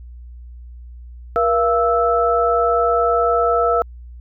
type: tone cluster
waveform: sine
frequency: 475.4 / 681 / 1315 Hz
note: A#4 / F5 / E6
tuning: +34 / -44 / -5 cents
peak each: -18 dBFS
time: 1.36-3.82 s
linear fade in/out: 0 ms
effects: added 60 Hz sine -34 dBFS peak until 4.2 s